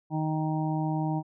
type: harmonic tone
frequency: 156.2 Hz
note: D#3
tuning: 7 cents sharp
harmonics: 1 / 2 / 4 / 5 / 6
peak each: -28 / -31 / -40 / -35 / -38 dBFS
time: 0.1-1.23 s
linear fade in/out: 50 ms
effects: none